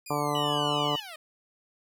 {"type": "linear sweep", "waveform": "10% pulse", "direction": "down", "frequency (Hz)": [2470, 601], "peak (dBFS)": -32, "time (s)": [0.06, 1.16], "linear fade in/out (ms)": 5}
{"type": "harmonic tone", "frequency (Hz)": 146.8, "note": "D3", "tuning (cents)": 0, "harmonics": [1, 2, 3, 4, 5, 6, 7, 8], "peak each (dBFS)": [-34, -34, -34, -34, -34, -34, -34, -34], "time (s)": [0.1, 0.96], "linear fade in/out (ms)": 5}
{"type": "tone", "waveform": "sine", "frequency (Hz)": 2960, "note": "F#7", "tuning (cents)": 0, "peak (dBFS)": -30, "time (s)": [0.35, 1], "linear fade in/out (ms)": 2}
{"effects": []}